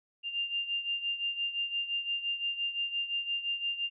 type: beating tone pair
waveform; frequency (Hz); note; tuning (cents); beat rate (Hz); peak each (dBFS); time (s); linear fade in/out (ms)
sine; 2794 / 2799.8; F7 / F7; 0 / +4; 5.8; -32 / -37; 0.23-3.9; 50
effects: none